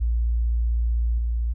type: tone with level steps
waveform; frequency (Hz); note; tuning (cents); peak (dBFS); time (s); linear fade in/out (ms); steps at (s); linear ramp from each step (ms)
sine; 57.9; A#1; -11; -19 / -21; 0-1.54; 20; 1.18; 2
effects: none